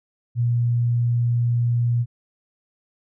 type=tone; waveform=sine; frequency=119.4 Hz; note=A#2; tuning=42 cents sharp; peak=-17 dBFS; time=0.35-2.06 s; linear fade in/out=50 ms; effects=none